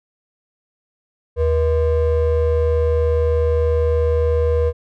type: ring-modulated tone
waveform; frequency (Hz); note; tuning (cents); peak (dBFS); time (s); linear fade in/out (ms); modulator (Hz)
triangle; 279.4; C#4; +14; -9; 1.36-4.73; 50; 201
effects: none